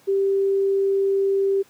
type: tone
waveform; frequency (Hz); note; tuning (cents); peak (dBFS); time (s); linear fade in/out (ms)
sine; 392; G4; 0; -17; 0.07-1.63; 20
effects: pink hiss -55 dBFS RMS until 1.69 s + high-pass 150 Hz 12 dB/octave